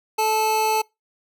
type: tone pair together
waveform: square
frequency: 436.2 / 870.4 Hz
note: A4 / A5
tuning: -15 / -19 cents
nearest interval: octave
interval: 1196 cents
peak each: -25 / -20 dBFS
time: 0.18-0.82 s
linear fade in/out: 10 ms
effects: noise-tail reverb RT60 0.2 s tail -24 dB re dry